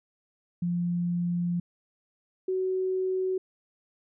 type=tone pair in turn; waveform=sine; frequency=174.3 / 374.3 Hz; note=F3 / F#4; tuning=-3 / +20 cents; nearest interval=octave + minor second; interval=1323 cents; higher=second; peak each=-25 dBFS; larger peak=neither; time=0.62-1.6 / 2.48-3.38 s; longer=first; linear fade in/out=5 ms; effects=none